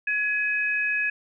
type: tone pair together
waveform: sine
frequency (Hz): 1684.8 / 2531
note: G#6 / D#7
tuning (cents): +24 / +29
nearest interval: perfect fifth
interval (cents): 705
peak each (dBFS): -25 / -25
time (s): 0.07-1.1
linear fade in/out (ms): 5
effects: none